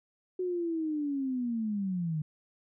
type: linear sweep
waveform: sine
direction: down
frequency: 370 to 149.5 Hz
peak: -29 dBFS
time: 0.39-2.22 s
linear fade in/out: 5 ms
effects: none